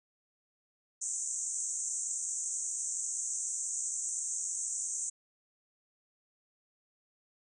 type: band-pass noise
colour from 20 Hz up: white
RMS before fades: -36 dBFS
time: 1.01-5.1 s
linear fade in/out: 10 ms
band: 6200 to 8400 Hz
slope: 96 dB/octave
effects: none